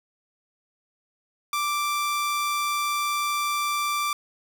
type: tone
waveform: sawtooth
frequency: 1174.7 Hz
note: D6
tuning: in tune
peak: -20 dBFS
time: 1.53-4.13 s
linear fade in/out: 2 ms
effects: none